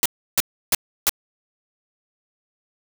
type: noise bursts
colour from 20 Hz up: white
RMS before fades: -17 dBFS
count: 4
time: 0.03-1.094 s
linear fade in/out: 0 ms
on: 26 ms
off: 320 ms
effects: none